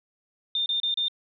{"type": "tone bursts", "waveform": "sine", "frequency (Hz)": 3615, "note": "A7", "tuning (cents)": 46, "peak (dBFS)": -23, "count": 4, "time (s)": [0.55, 1.083], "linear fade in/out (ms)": 2, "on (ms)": 110, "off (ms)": 31, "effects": []}